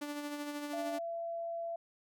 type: tone with tremolo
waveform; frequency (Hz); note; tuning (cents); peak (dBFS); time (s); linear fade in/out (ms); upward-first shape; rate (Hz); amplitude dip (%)
sawtooth; 292.5; D4; -7; -33; 0.01-0.99; 10; sine; 13; 40
type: tone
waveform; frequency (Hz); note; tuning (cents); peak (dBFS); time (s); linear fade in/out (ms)
sine; 674; E5; +38; -36; 0.73-1.76; 5
effects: none